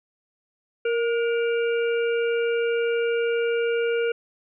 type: harmonic tone with a mistuned harmonic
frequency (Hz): 466.2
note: A#4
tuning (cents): 0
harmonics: 1 / 3 / 5 / 6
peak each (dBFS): -21 / -31 / -35 / -37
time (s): 0.85-4.12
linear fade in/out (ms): 5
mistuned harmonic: 3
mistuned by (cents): +42
effects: none